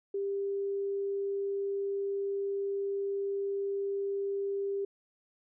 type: tone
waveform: sine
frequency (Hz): 397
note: G4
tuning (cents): +22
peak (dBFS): -30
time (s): 0.14-4.85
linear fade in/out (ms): 5
effects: none